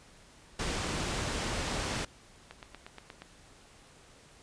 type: low-pass noise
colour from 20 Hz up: pink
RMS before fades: -34 dBFS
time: 0.59-2.05 s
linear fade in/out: 5 ms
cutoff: 8300 Hz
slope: 12 dB/octave
type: click train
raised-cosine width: 0.3 ms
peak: -28 dBFS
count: 7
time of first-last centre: 2.51-3.22 s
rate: 8.45 Hz
effects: pink hiss -57 dBFS RMS until 4.42 s + resampled to 22050 Hz